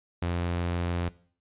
sawtooth tone, 86.9 Hz, F2, 8 cents flat, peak -23 dBFS, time 0.22-1.09 s, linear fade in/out 5 ms, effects noise-tail reverb RT60 0.5 s tail -19 dB re dry + resampled to 8000 Hz

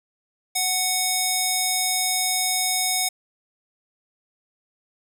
square tone with band-pass filter, 740 Hz, F#5, in tune, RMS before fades -23 dBFS, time 0.55-3.09 s, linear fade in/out 10 ms, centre 9300 Hz, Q 0.73, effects none

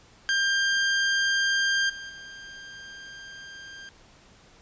sawtooth tone with level steps, 1592 Hz, G6, 26 cents sharp, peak -18 / -33 / -37 dBFS, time 0.29-3.89 s, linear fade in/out 0 ms, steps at 1.89 / 2.09 s, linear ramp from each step 10 ms, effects pink hiss -55 dBFS RMS until 4.61 s + resampled to 16000 Hz

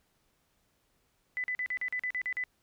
sine tone bursts, 2000 Hz, B6, 21 cents sharp, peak -30 dBFS, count 10, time 1.37-2.438 s, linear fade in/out 0 ms, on 69 ms, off 42 ms, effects pink hiss -73 dBFS RMS until 2.62 s

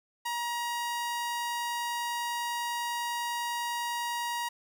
sawtooth tone, 950 Hz, A#5, 33 cents sharp, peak -27 dBFS, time 0.25-4.49 s, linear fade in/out 10 ms, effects none

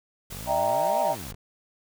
15% pulse exponential two-way sweep, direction up then down, 40.35 to 261.6 to 40.35 Hz, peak -31 dBFS, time 0.3-1.35 s, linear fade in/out 10 ms, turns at 1.01 s
white noise, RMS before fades -41 dBFS, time 0.3-1.32 s, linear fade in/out 10 ms
sine chord, E half-diminished seventh, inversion third, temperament equal with one note detuned, 600.4 / 659.3 / 784 / 932.3 Hz, D5 / E5 / G5 / Bb5, +38 / 0 / 0 / 0 cents, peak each -27 dBFS, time 0.46-1.16 s, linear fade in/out 50 ms
effects none

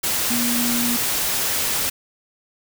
sine tone in noise, 239.3 Hz, A#3, 46 cents sharp, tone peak -22 dBFS, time 0.3-0.97 s, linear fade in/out 10 ms, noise white, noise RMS -22 dBFS, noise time 0.03-1.9 s, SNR -3 dB, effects none

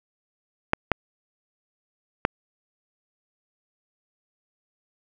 clicks, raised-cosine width 0.5 ms, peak -3 dBFS, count 3, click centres 0.734 / 0.917 / 2.251 s, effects none

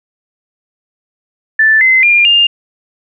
sine tone with pitch steps, 1760 / 2057 / 2404 / 2810 Hz, A6 / C7 / D7 / F7, 0 / -30 / +40 / +10 cents, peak -5 dBFS, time 1.59-2.47 s, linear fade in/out 5 ms, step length 220 ms, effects none

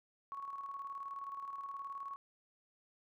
sine tone with tremolo, 1108.7 Hz, C#6, in tune, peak -40 dBFS, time 0.32-2.16 s, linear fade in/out 0 ms, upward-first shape square, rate 19 Hz, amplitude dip 45%, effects none

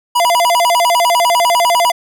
square tone with vibrato, 818 Hz, G#5, 26 cents flat, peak -10 dBFS, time 0.15-1.92 s, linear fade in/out 10 ms, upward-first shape square, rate 10 Hz, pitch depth 300 cents each way, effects none

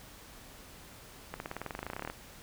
accelerating click train, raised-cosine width 0.5 ms, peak -22 dBFS, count 20, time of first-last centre 1.34-2.1 s, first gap 61 ms, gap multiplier 0.95, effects pink hiss -52 dBFS RMS until 2.42 s

